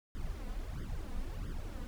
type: noise with flanger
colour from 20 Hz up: brown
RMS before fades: -39 dBFS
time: 0.15-1.87 s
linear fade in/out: 0 ms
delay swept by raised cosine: 0.59 to 4.09 ms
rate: 1.5 Hz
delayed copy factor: +0.9
effects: none